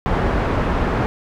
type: low-pass noise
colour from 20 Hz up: pink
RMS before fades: -19 dBFS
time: 0.06-1.06 s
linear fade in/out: 0 ms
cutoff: 1400 Hz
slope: 12 dB/octave
effects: none